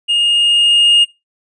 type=tone with level ramp; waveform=triangle; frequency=2843 Hz; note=F7; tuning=30 cents sharp; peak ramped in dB=-10 to -5 dBFS; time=0.08-1.05 s; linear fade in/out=20 ms; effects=noise-tail reverb RT60 0.2 s tail -17 dB re dry + resampled to 22050 Hz